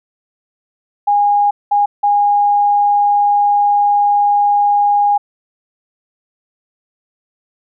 sine tone bursts at uneven times, 819 Hz, G#5, 24 cents flat, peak -9 dBFS, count 3, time 1.07-1.51 / 1.71-1.86 / 2.03-5.18 s, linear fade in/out 10 ms, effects none

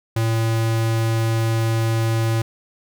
square tone, 113.1 Hz, A2, 48 cents sharp, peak -18 dBFS, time 0.16-2.42 s, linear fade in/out 5 ms, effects none

